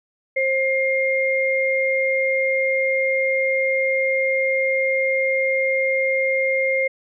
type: tone pair together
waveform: sine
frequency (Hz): 530 / 2120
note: C5 / C7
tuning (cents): +22 / +22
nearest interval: 2 octaves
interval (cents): 2400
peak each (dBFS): -20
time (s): 0.36-6.88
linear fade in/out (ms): 10
effects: none